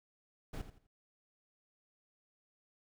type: noise with echo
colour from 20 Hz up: brown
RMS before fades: -41 dBFS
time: 0.53-0.62 s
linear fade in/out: 10 ms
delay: 84 ms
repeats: 3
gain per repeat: -11 dB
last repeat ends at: 0.872 s
effects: none